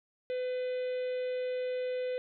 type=harmonic tone with a mistuned harmonic; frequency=504 Hz; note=B4; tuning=35 cents sharp; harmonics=1 / 3 / 4 / 5 / 6 / 7 / 8; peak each=-31 / -52 / -51 / -52 / -58 / -56 / -60 dBFS; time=0.3-2.18 s; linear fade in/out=0 ms; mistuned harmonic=5; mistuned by=-29 cents; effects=none